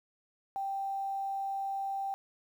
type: tone with quantisation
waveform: sine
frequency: 784 Hz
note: G5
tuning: in tune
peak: -32 dBFS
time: 0.56-2.14 s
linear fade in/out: 0 ms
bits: 10
effects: none